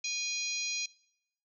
harmonic tone, 820 Hz, G#5, 22 cents flat, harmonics 3 / 4 / 5 / 6 / 7 / 8, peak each -36 / -46 / -38 / -43 / -39 / -39 dBFS, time 0.04-0.86 s, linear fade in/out 5 ms, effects noise-tail reverb RT60 0.8 s tail -23 dB re dry

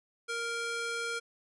square tone with high-pass filter, 466.2 Hz, A#4, in tune, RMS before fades -35 dBFS, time 0.28-1.2 s, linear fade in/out 20 ms, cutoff 950 Hz, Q 1.2, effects resampled to 24000 Hz

